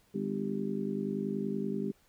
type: harmonic tone with a mistuned harmonic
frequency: 50.5 Hz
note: G#1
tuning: 48 cents flat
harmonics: 3 / 4 / 5 / 6 / 7 / 8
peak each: -43 / -34 / -38 / -41 / -48 / -37 dBFS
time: 0.14-1.92 s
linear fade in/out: 10 ms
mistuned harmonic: 8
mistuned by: -49 cents
effects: pink hiss -67 dBFS RMS until 2.08 s